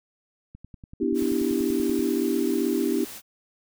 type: click train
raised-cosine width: 5 ms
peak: -30 dBFS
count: 16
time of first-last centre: 0.55-1.992 s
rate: 10.4 Hz
type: chord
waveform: sine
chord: E minor seventh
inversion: second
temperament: equal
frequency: 246.9 / 293.7 / 329.6 / 392 Hz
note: B3 / D4 / E4 / G4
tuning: 0 / 0 / 0 / 0 cents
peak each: -27 dBFS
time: 1-3.05 s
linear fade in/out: 10 ms
type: noise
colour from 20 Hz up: white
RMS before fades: -40 dBFS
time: 1.14-3.22 s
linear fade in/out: 50 ms
effects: none